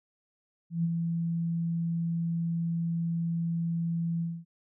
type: tone with ADSR envelope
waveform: sine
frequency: 167.6 Hz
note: E3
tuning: 29 cents sharp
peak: -23 dBFS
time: 0.7-4.45 s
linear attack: 140 ms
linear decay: 35 ms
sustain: -4 dB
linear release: 240 ms
effects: none